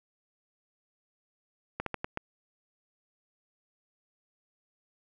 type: slowing click train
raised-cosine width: 0.5 ms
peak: -17 dBFS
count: 5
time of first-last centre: 1.8-2.174 s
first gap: 63 ms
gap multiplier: 1.27
effects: none